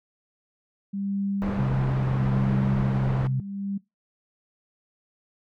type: tone with tremolo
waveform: sine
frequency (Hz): 198.2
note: G3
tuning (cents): +19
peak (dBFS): -24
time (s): 0.93-3.78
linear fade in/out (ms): 10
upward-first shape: sine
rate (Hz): 0.74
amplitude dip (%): 75
type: low-pass noise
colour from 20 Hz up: pink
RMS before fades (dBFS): -32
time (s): 1.42-3.27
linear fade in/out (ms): 0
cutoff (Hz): 1300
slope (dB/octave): 12
type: tone with vibrato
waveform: sine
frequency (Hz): 130.81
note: C3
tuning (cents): 0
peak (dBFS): -22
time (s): 1.59-3.4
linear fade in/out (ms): 2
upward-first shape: square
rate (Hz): 1.2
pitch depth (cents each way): 9
effects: noise-tail reverb RT60 0.2 s tail -22 dB re dry